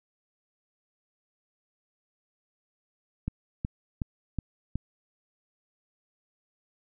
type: click train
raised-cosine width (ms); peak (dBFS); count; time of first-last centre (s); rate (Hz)
5; -17; 5; 3.28-4.756; 2.71
effects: none